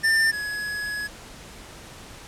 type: tone pair in turn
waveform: square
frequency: 1792 / 1684.4 Hz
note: A6 / G#6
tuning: +31 / +24 cents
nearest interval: minor second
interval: 107 cents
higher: first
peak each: -18 / -28 dBFS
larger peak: first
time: 0.03-0.32 / 0.32-1.08 s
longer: second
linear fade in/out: 20 ms
effects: pink hiss -43 dBFS RMS until 2.27 s + low-pass 10000 Hz 12 dB/octave